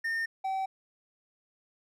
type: tone pair in turn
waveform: triangle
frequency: 1821 / 767.8 Hz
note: A#6 / G5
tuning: -41 / -36 cents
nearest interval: octave + minor third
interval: 1495 cents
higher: first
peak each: -27 dBFS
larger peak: neither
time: 0.04-0.26 / 0.44-0.66 s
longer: neither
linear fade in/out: 10 ms
effects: none